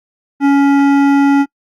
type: tone with hard clipping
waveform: triangle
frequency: 280 Hz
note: C#4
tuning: 18 cents sharp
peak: -9 dBFS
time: 0.4-1.46 s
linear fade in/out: 50 ms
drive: 17 dB
effects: noise-tail reverb RT60 0.1 s tail -26 dB re dry + Opus 32 kbps